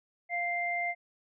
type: tone pair together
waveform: sine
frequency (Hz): 696.6 / 2093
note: F5 / C7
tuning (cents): -5 / 0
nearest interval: octave + perfect fifth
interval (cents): 1905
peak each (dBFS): -33 / -31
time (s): 0.29-0.95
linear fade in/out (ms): 50
effects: none